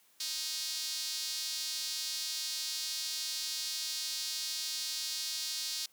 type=tone with high-pass filter; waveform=sawtooth; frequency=313.1 Hz; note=D#4; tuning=11 cents sharp; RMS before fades=-37 dBFS; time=0.2-5.86 s; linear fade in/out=5 ms; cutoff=4500 Hz; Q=2.5; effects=white hiss -66 dBFS RMS until 5.92 s + high-pass 200 Hz 12 dB/octave